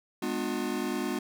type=chord; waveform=square; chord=G# diminished seventh; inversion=none; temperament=just; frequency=207.7 / 249.2 / 299 / 358.8 Hz; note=G#3 / B3 / D4 / F4; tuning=0 / +16 / +31 / +47 cents; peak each=-37 / -35 / -36 / -35 dBFS; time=0.22-1.19 s; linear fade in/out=5 ms; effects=none